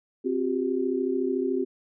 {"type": "tone cluster", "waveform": "sine", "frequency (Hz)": [262.8, 360.2, 393.9], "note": ["C4", "F#4", "G4"], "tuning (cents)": [8, -46, 8], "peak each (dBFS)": -28, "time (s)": [0.24, 1.65], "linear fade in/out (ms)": 20, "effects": []}